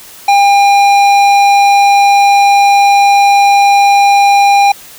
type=tone with tanh clipping; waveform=sine; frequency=803 Hz; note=G5; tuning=41 cents sharp; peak=-6 dBFS; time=0.28-4.72 s; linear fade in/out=5 ms; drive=15 dB; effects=white hiss -34 dBFS RMS until 4.98 s